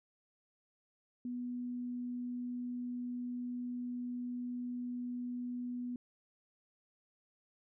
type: tone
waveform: sine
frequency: 245.5 Hz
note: B3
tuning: 10 cents flat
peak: -37 dBFS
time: 1.25-5.96 s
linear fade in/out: 2 ms
effects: none